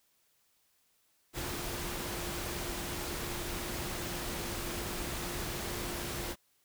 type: tone in noise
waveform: sine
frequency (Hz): 349.2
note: F4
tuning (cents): 0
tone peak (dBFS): -45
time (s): 1.33-6.36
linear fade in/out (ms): 50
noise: pink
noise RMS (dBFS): -38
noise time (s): 1.33-6.36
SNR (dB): -10
effects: white hiss -72 dBFS RMS until 6.64 s